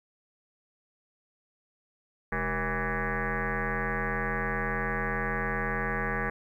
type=tone with frequency modulation; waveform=sine; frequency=816 Hz; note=G#5; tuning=31 cents flat; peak=-27 dBFS; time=2.32-6.3 s; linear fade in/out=5 ms; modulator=171 Hz; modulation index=6.6; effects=11-bit